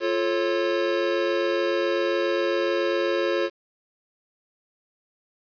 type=chord; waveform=square; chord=F augmented; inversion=none; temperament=just; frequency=349.2 / 436.5 / 545.7 Hz; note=F4 / A4 / C#5; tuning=0 / -14 / -27 cents; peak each=-26 / -29 / -26 dBFS; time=0-3.5 s; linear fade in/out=50 ms; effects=resampled to 11025 Hz + 8-bit